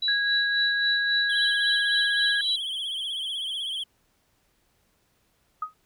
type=tone with tremolo; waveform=sine; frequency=3932 Hz; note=B7; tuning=8 cents flat; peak=-22 dBFS; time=0.02-2.56 s; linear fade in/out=5 ms; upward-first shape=sine; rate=3.7 Hz; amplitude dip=65%
type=tone; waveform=sine; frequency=1648 Hz; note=G#6; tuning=14 cents flat; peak=-23 dBFS; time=0.08-2.41 s; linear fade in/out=2 ms
type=tone with vibrato; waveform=triangle; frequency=3227 Hz; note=G7; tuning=50 cents sharp; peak=-27 dBFS; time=1.29-3.84 s; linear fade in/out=10 ms; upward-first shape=triangle; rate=16 Hz; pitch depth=110 cents each way
type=tone with exponential decay; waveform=sine; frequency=1255 Hz; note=D#6; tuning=15 cents sharp; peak=-23 dBFS; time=5.62-5.74 s; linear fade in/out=5 ms; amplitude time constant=24 ms
effects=pink hiss -68 dBFS RMS until 5.85 s